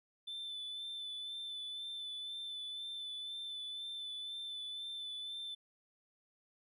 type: tone with vibrato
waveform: triangle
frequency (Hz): 3520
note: A7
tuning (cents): 0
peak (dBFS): -39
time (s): 0.27-5.55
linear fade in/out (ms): 10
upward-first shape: sine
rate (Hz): 2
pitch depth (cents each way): 23
effects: tanh soft clip ceiling -36 dBFS